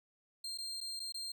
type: tone with dropouts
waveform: 35% pulse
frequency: 4186 Hz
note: C8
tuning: in tune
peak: -38 dBFS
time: 0.44-1.32 s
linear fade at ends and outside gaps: 5 ms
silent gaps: 0.576-0.584 / 0.805-0.811 / 0.995-1 / 1.123-1.143 s
effects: none

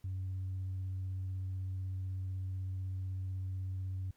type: tone with vibrato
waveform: sine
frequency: 94 Hz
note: F#2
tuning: 28 cents sharp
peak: -34 dBFS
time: 0.04-4.11 s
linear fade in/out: 5 ms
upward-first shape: triangle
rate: 16 Hz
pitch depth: 13 cents each way
effects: tanh soft clip ceiling -33 dBFS + pink hiss -73 dBFS RMS until 4.16 s

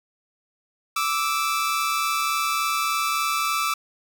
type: tone pair together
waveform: sawtooth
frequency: 1171 / 1314.4 Hz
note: D6 / E6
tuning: -5 / -5 cents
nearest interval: major second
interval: 200 cents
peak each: -21 dBFS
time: 0.96-3.74 s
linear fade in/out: 5 ms
effects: 8-bit

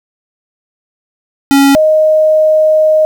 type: tone pair in turn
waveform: square / sine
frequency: 277.2 / 622.3 Hz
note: C#4 / D#5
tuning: 0 / 0 cents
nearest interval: octave + major second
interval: 1400 cents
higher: second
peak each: -5 dBFS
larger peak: neither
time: 1.51-1.75 / 1.75-3.05 s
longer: second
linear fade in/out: 0 ms
effects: 7-bit

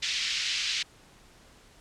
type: band-pass noise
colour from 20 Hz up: pink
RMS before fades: -30 dBFS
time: 0.02-0.83 s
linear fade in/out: 10 ms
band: 2300 to 5700 Hz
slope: 24 dB/octave
effects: pink hiss -56 dBFS RMS until 1.8 s + low-pass 9000 Hz 12 dB/octave

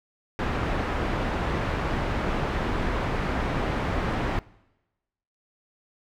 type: low-pass noise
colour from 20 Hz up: pink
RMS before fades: -27 dBFS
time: 0.39-4.39 s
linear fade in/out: 0 ms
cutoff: 1900 Hz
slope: 12 dB/octave
effects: noise-tail reverb RT60 1.0 s tail -22 dB re dry

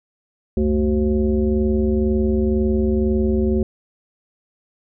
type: tone with frequency modulation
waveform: sine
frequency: 220 Hz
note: A3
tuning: in tune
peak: -15 dBFS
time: 0.57-3.63 s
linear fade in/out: 2 ms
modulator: 154 Hz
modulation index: 1.3
effects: none

